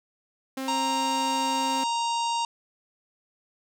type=tone; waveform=sawtooth; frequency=265.4 Hz; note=C4; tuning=25 cents sharp; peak=-26 dBFS; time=0.57-1.84 s; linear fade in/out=5 ms
type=harmonic tone; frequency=932.3 Hz; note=A#5; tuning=in tune; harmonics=1 / 3 / 4 / 5 / 6 / 7 / 8 / 9; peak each=-25 / -35 / -37 / -39 / -41 / -42 / -43 / -44 dBFS; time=0.68-2.45 s; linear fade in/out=2 ms
effects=none